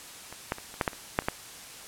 clicks, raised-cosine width 0.5 ms, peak -26 / -12 / -25 / -28 / -9 / -10 / -28 / -7 / -27 / -10 dBFS, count 10, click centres 0.326 / 0.521 / 0.584 / 0.741 / 0.812 / 0.878 / 0.932 / 1.189 / 1.222 / 1.285 s, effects white hiss -45 dBFS RMS until 1.87 s + low-pass 11000 Hz 12 dB/octave

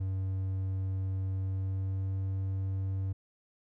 triangle tone with pitch glide, 95.2 to 95.97 Hz, F#2 to G2, +50 to -36 cents, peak -28 dBFS, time 0-3.13 s, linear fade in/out 10 ms, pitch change +14 cents, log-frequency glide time 1.32-2.14 s, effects none

